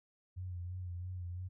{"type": "tone with vibrato", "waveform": "sine", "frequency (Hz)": 89.8, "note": "F2", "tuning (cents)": 49, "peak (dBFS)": -39, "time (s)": [0.36, 1.49], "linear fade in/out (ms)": 20, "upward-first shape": "sine", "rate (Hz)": 3, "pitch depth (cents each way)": 44, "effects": []}